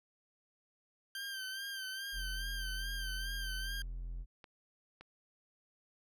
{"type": "tone with vibrato", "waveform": "20% pulse", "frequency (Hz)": 1568, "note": "G6", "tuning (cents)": 0, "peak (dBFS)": -35, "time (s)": [1.15, 3.82], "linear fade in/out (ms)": 2, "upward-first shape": "sine", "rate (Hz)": 2.4, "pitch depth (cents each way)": 49}
{"type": "tone", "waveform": "triangle", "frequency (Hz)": 42.72, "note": "F1", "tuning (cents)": -37, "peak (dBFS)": -37, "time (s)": [2.12, 4.26], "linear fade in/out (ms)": 50}
{"type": "clicks", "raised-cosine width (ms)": 0.3, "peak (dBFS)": -36, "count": 2, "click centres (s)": [4.442, 5.01]}
{"effects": []}